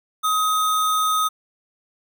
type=tone with sample-and-hold; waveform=sine; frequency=1262 Hz; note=D#6; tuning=24 cents sharp; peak=-17 dBFS; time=0.23-1.29 s; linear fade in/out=20 ms; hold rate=4900 Hz; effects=none